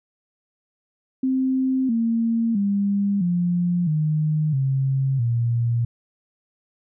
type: tone with pitch steps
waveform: sine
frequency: 261.6 / 229.1 / 200.6 / 175.61 / 153.76 / 134.63 / 117.88 Hz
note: C4 / A#3 / G3 / F3 / D#3 / C3 / A#2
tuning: 0 / -30 / +40 / +10 / -20 / +50 / +20 cents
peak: -18 dBFS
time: 1.23-5.85 s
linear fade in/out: 5 ms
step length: 660 ms
effects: none